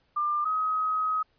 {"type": "tone pair in turn", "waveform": "sine", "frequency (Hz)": [1195, 1266.1], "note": ["D6", "D#6"], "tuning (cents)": [30, 30], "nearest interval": "minor second", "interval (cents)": 100, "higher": "second", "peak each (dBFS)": -24, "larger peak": "neither", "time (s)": [[0.16, 0.45], [0.45, 1.23]], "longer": "second", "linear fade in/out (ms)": 10, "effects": ["pink hiss -69 dBFS RMS until 1.38 s", "resampled to 11025 Hz"]}